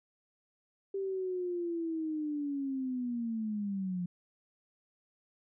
sine linear sweep, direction down, 393.9 to 174.61 Hz, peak -32 dBFS, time 0.94-4.06 s, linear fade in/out 5 ms, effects none

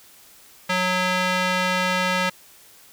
square tone with band-pass filter, 183.2 Hz, F#3, 17 cents flat, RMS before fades -22 dBFS, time 0.69-2.3 s, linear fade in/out 10 ms, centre 2100 Hz, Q 0.8, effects white hiss -50 dBFS RMS until 2.92 s

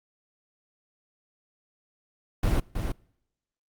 brown noise with echo, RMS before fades -23 dBFS, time 2.43-2.6 s, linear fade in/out 5 ms, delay 320 ms, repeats 1, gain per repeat -6 dB, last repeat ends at 2.92 s, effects noise-tail reverb RT60 0.8 s tail -25 dB re dry + Opus 48 kbps

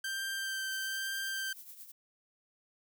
sawtooth tone with vibrato, 1568 Hz, G6, in tune, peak -31 dBFS, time 0.04-1.53 s, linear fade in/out 5 ms, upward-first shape sine, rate 1.1 Hz, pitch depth 13 cents each way
violet noise with tremolo, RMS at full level -47 dBFS, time 0.71-1.92 s, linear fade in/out 10 ms, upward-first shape triangle, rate 9.3 Hz, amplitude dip 70%
effects none

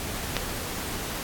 click, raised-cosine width 0.2 ms, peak -7 dBFS, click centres 0.367 s, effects pink hiss -33 dBFS RMS until 1.23 s + AAC 64 kbps

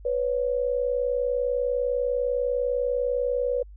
sine tone pair together, 494.4 / 554.4 Hz, B4 / C#5, +2 / 0 cents, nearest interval major second, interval 198 cents, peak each -24 / -27 dBFS, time 0.05-3.63 s, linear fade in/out 5 ms, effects added 50 Hz sine -42 dBFS peak until 3.76 s

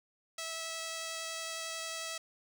5% pulse tone with vibrato, 652 Hz, E5, 19 cents flat, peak -26 dBFS, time 0.38-2.18 s, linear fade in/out 5 ms, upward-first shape triangle, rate 11 Hz, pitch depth 8 cents each way, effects none

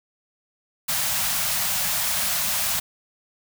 white band-stop noise, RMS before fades -24 dBFS, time 0.88-2.8 s, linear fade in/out 10 ms, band 230 to 570 Hz, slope 96 dB/octave, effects none

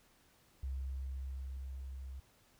sine tone with level ramp, 66.4 Hz, C2, 26 cents sharp, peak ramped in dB -36 to -43 dBFS, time 0.63-2.2 s, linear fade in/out 5 ms, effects pink hiss -68 dBFS RMS until 2.59 s

